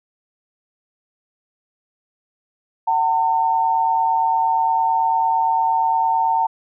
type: tone pair together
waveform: sine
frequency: 756 / 904.8 Hz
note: F#5 / A5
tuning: +37 / +48 cents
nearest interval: minor third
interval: 311 cents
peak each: -21 / -16 dBFS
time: 2.87-6.47 s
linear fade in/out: 10 ms
effects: none